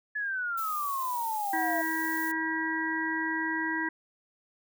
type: exponential sweep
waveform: sine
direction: down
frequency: 1724 to 663 Hz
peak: -29 dBFS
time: 0.15-1.82 s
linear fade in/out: 10 ms
type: noise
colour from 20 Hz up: violet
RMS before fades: -40 dBFS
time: 0.57-2.32 s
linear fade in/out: 10 ms
type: harmonic tone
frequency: 321.3 Hz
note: E4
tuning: 44 cents flat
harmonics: 1 / 3 / 5 / 6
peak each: -33 / -35 / -33 / -33 dBFS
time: 1.53-3.89 s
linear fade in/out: 5 ms
effects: none